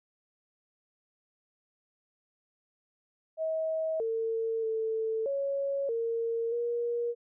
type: tone with pitch steps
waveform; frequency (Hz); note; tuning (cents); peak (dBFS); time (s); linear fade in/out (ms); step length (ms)
sine; 639 / 451.2 / 443.9 / 555 / 459.9 / 474.1; D#5 / A4 / A4 / C#5 / A#4 / A#4; +46 / +44 / +15 / +2 / -23 / +29; -28; 3.37-7.15; 50; 630
effects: none